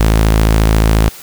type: tone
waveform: sawtooth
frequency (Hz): 54.2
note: A1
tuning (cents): -25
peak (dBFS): -4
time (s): 0-1.09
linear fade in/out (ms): 0
effects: white hiss -34 dBFS RMS until 1.22 s